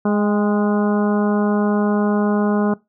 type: harmonic tone with a mistuned harmonic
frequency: 207.7 Hz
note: G#3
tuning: in tune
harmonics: 1 / 2 / 3 / 4 / 5 / 6 / 7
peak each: -16 / -22 / -26 / -28 / -30 / -32 / -33 dBFS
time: 0.05-2.74 s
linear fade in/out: 5 ms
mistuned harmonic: 4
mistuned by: -31 cents
effects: noise-tail reverb RT60 0.2 s tail -21 dB re dry